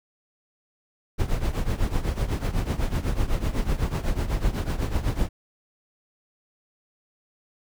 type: noise with tremolo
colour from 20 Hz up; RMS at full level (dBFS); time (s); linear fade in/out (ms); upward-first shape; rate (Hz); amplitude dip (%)
brown; -21; 1.18-5.29; 20; triangle; 8; 85
effects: none